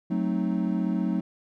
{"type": "chord", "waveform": "triangle", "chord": "F# diminished seventh", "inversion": "none", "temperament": "equal", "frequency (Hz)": [185, 220, 261.6, 311.1], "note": ["F#3", "A3", "C4", "Eb4"], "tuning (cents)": [0, 0, 0, 0], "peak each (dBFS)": [-25, -27, -30, -29], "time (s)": [0.1, 1.21], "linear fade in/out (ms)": 10, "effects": []}